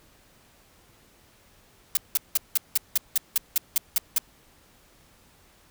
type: noise bursts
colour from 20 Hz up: blue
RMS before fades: -21 dBFS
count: 12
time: 1.95-4.182 s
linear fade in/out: 2 ms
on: 21 ms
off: 180 ms
effects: pink hiss -58 dBFS RMS until 5.7 s